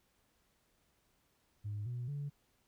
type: tone with pitch steps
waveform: sine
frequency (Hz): 103.83 / 122.06 / 143.48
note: G#2 / B2 / D3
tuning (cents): 0 / -20 / -40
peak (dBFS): -36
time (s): 1.64-2.3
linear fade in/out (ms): 20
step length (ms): 220
effects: tanh soft clip ceiling -34 dBFS + pink hiss -75 dBFS RMS until 2.67 s